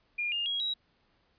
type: tone with pitch steps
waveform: sine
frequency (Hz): 2415 / 2823 / 3299 / 3856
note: D7 / F7 / G#7 / B7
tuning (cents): +48 / +18 / -12 / -42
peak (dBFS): -29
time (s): 0.18-0.74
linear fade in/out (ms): 10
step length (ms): 140
effects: pink hiss -70 dBFS RMS until 1.38 s + resampled to 11025 Hz